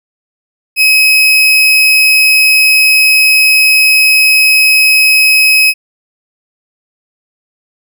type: tone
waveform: 35% pulse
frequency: 2550 Hz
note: D#7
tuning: 42 cents sharp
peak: -3 dBFS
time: 0.76-5.74 s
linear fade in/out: 50 ms
effects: none